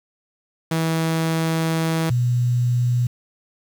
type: tone pair in turn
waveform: sawtooth / sine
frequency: 162.4 / 122.2 Hz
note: E3 / B2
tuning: -26 / -18 cents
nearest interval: perfect fourth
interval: 492 cents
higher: first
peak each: -15 / -16 dBFS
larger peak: first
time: 0.71-2.1 / 2.1-3.07 s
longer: first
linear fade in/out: 5 ms
effects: 7-bit